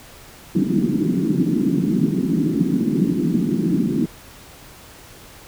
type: band-pass noise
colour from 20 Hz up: pink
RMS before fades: -19 dBFS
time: 0.55-4.06 s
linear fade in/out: 5 ms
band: 160 to 340 Hz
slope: 48 dB/octave
effects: pink hiss -43 dBFS RMS until 5.47 s